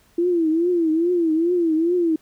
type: tone with vibrato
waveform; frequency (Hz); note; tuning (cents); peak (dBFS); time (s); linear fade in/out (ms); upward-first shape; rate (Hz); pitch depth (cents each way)
sine; 335.3; E4; +30; -16; 0.18-2.16; 5; triangle; 2.4; 140
effects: pink hiss -58 dBFS RMS until 2.21 s